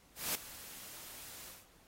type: noise with ADSR envelope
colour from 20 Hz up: white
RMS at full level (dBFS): -34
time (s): 0.15-1.67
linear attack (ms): 200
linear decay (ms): 5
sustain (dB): -16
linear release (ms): 200
effects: pink hiss -65 dBFS RMS until 1.87 s + AAC 48 kbps